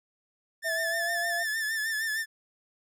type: tone with vibrato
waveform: 45% pulse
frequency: 1760 Hz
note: A6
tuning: in tune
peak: -28 dBFS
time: 0.62-2.26 s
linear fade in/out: 50 ms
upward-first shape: sine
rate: 6.5 Hz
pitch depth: 53 cents each way
type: tone with pitch glide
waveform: sine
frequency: 655 to 686.4 Hz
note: E5 to F5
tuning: -11 to -30 cents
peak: -32 dBFS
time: 0.64-1.44 s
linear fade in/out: 20 ms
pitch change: +81 cents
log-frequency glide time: 0.8-1.11 s
effects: none